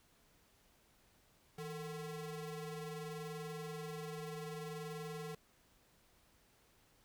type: ring-modulated tone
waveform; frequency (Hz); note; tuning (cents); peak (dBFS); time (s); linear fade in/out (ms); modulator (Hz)
40% pulse; 302.6; D#4; -48; -39; 1.58-5.35; 5; 141
effects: pink hiss -70 dBFS RMS until 7.04 s